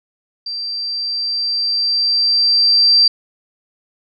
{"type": "tone with level ramp", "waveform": "sine", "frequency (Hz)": 4699, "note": "D8", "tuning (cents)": 0, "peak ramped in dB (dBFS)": [-22, -7], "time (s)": [0.46, 3.08], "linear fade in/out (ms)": 5, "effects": []}